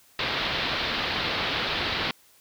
white low-pass noise, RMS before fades -28 dBFS, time 0.19-2.11 s, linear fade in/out 2 ms, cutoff 4300 Hz, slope 48 dB/octave, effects white hiss -58 dBFS RMS until 2.4 s

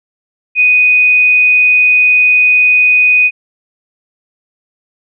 sine tone, 2489 Hz, D#7, in tune, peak -5 dBFS, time 0.55-3.31 s, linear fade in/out 50 ms, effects none

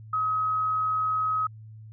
sine tone, 1271 Hz, D#6, 36 cents sharp, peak -23 dBFS, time 0.13-1.47 s, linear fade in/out 5 ms, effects added 109 Hz sine -42 dBFS peak until 1.92 s

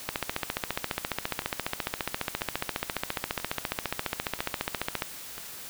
two click trains, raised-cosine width 0.3 ms, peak -22 / -11 dBFS, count 5 / 73, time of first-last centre 1.42-5.38 / 0.09-5.022 s, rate 1.01 / 14.6 Hz, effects white hiss -42 dBFS RMS until 5.69 s

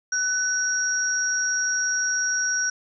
sine tone pair together, 1500 / 5663 Hz, F#6 / F8, +23 / +23 cents, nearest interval octave + major seventh, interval 2300 cents, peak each -24 dBFS, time 0.12-2.7 s, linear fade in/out 5 ms, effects none

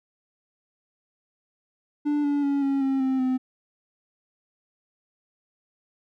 triangle tone with pitch steps, 293.7 / 287.3 / 281.1 / 275 / 269 / 263.2 / 257.5 Hz, D4 / D4 / C#4 / C#4 / C4 / C4 / C4, 0 / -38 / +24 / -14 / +48 / +10 / -28 cents, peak -19 dBFS, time 2.05-3.38 s, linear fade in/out 20 ms, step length 190 ms, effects none

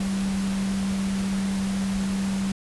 sine tone in noise, 194.3 Hz, G3, 15 cents flat, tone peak -23 dBFS, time 0-2.52 s, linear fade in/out 5 ms, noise pink, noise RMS -35 dBFS, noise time 0-2.52 s, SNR +9 dB, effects resampled to 24000 Hz

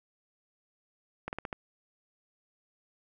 slowing click train, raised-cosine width 0.5 ms, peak -20 dBFS, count 5, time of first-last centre 1.28-1.528 s, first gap 49 ms, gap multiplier 1.16, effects none

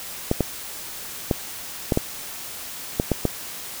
clicks, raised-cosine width 2 ms, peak -5 dBFS, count 8, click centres 0.314 / 0.407 / 1.312 / 1.922 / 1.974 / 2.999 / 3.117 / 3.253 s, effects white hiss -35 dBFS RMS until 3.8 s

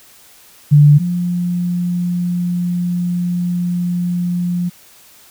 sine tone pair in turn, 146.83 / 176.47 Hz, D3 / F3, 0 / +18 cents, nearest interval minor third, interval 318 cents, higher second, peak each -4 / -15 dBFS, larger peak first, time 0.71-0.99 / 0.99-4.7 s, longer second, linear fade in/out 20 ms, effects white hiss -45 dBFS RMS until 5.3 s

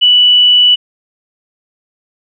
sine tone, 2960 Hz, F#7, in tune, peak -4 dBFS, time 0.01-0.76 s, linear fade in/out 20 ms, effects none

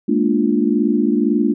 sine chord, Bb dominant seventh, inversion third, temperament equal with one note detuned, 211.3 / 233.1 / 293.7 / 349.2 Hz, Ab3 / Bb3 / D4 / F4, +30 / 0 / 0 / 0 cents, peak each -19 / -18 / -18 / -21 dBFS, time 0.08-1.54 s, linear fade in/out 10 ms, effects none

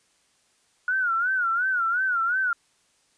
sine tone with vibrato, 1440 Hz, F#6, 47 cents flat, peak -21 dBFS, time 0.88-2.53 s, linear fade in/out 2 ms, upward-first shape sine, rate 2.8 Hz, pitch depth 130 cents each way, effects white hiss -65 dBFS RMS until 3.17 s + resampled to 22050 Hz

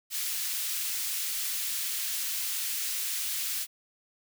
white high-pass noise, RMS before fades -32 dBFS, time 0.1-3.67 s, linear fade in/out 50 ms, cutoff 2200 Hz, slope 12 dB/octave, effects none

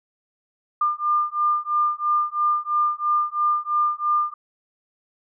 sine beating tone pair, 1199 / 1202 Hz, D6 / D6, +36 / +40 cents, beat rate 3 Hz, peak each -22 dBFS, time 0.81-4.34 s, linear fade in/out 5 ms, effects none

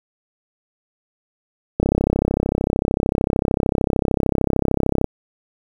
click train, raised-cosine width 2 ms, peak -3 dBFS, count 109, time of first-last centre 1.8-5.043 s, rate 33.3 Hz, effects 7-bit

